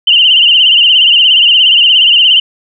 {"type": "tone with vibrato", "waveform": "sine", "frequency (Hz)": 2937, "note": "F#7", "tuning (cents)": -13, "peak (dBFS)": -3, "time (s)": [0.07, 2.4], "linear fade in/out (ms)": 5, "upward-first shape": "sine", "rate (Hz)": 17, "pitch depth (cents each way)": 97, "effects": []}